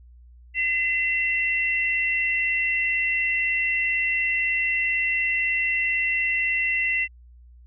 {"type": "tone pair together", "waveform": "sine", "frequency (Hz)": [2034, 2711], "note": ["C7", "E7"], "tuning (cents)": [-50, 48], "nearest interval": "perfect fourth", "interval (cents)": 498, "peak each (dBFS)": [-23, -24], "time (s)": [0.54, 7.08], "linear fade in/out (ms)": 50, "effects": ["added 60 Hz sine -46 dBFS peak until 7.66 s"]}